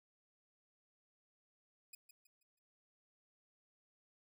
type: tone with echo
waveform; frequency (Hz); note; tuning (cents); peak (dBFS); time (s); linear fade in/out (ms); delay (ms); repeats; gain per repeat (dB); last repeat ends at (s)
5% pulse; 2489; D#7; 0; -40; 1.93-1.95; 5; 160; 4; -9; 2.59
effects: none